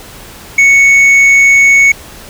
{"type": "tone with hard clipping", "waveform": "sine", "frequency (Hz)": 2217, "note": "C#7", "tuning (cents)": 0, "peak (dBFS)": -4, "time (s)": [0.58, 1.92], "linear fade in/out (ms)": 5, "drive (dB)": 4, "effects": ["pink hiss -32 dBFS RMS until 2.29 s"]}